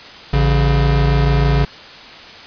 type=tone pair together; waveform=square; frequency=55.7 / 140.6 Hz; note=A1 / C#3; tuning=+22 / +25 cents; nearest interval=octave + major third; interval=1603 cents; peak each=-15 dBFS; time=0.33-1.65 s; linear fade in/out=5 ms; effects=white hiss -36 dBFS RMS until 2.46 s + resampled to 11025 Hz